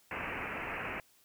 white low-pass noise, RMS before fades -39 dBFS, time 0.11-1 s, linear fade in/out 2 ms, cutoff 2700 Hz, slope 96 dB/octave, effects white hiss -66 dBFS RMS until 1.24 s

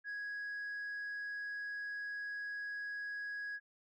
sine tone, 1661.2 Hz, G#6, in tune, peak -37 dBFS, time 0.04-3.6 s, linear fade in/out 50 ms, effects tanh soft clip ceiling -38 dBFS

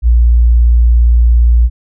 sine tone, 58.7 Hz, A#1, 13 cents sharp, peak -4 dBFS, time 0.02-1.7 s, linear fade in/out 50 ms, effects none

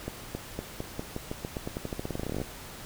accelerating click train, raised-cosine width 2 ms, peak -19 dBFS, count 27, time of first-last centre 0.08-2.416 s, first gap 270 ms, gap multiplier 0.89, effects pink hiss -44 dBFS RMS until 2.85 s

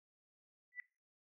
sine tone with exponential growth, 1975.5 Hz, B6, in tune, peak -38 dBFS, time 0.72-0.8 s, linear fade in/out 1 ms, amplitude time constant 17 ms, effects noise-tail reverb RT60 0.3 s tail -20 dB re dry

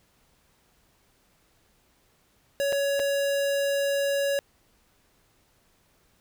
square tone with dropouts, 560 Hz, C#5, 18 cents sharp, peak -24 dBFS, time 2.6-4.39 s, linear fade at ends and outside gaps 0 ms, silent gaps 2.724-2.728 / 2.994-2.999 s, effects pink hiss -65 dBFS RMS until 6.2 s

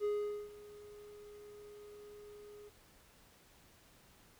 triangle tone with ADSR envelope, 415.3 Hz, G#4, in tune, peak -29 dBFS, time 0-2.7 s, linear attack 44 ms, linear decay 450 ms, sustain -20 dB, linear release 24 ms, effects pink hiss -64 dBFS RMS until 4.39 s

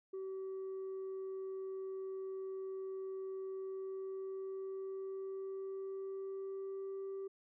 sine tone with pitch glide, 382.3 to 389 Hz, G4 to G4, -43 to -13 cents, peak -38 dBFS, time 0.13-7.28 s, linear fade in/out 10 ms, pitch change +30 cents, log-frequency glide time 3.5-7.02 s, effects tanh soft clip ceiling -39 dBFS

